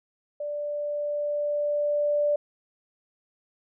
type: tone with level ramp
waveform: sine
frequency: 587.3 Hz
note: D5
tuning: in tune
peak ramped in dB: -29 to -20 dBFS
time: 0.4-2.36 s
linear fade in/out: 5 ms
effects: none